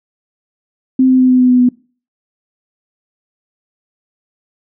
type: tone with pitch steps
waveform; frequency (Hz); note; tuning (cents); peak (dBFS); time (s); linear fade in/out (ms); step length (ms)
sine; 260 / 257.9 / 255.8 / 253.8 / 251.7 / 249.7 / 247.7; C4 / C4 / C4 / B3 / B3 / B3 / B3; -11 / -25 / -39 / +47 / +33 / +19 / +5; -6; 0.99-1.69; 5; 100
effects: noise-tail reverb RT60 0.4 s tail -24 dB re dry